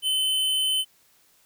square tone, 3049 Hz, G7, 49 cents flat, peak -22 dBFS, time 0.02-0.85 s, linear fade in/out 50 ms, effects white hiss -61 dBFS RMS until 1.45 s

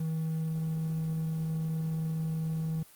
triangle tone, 160 Hz, D#3, 49 cents sharp, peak -27 dBFS, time 0-2.83 s, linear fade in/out 5 ms, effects white hiss -56 dBFS RMS until 2.95 s + Opus 24 kbps

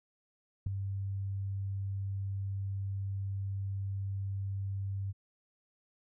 sine tone with ADSR envelope, 98 Hz, G2, in tune, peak -25 dBFS, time 0.66-5.13 s, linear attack 8 ms, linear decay 4 ms, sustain -8 dB, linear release 29 ms, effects none

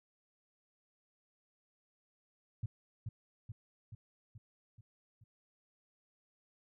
sine tone with echo, 110 Hz, A2, in tune, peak -33 dBFS, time 2.63-2.66 s, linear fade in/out 5 ms, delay 430 ms, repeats 6, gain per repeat -4 dB, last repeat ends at 5.24 s, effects none

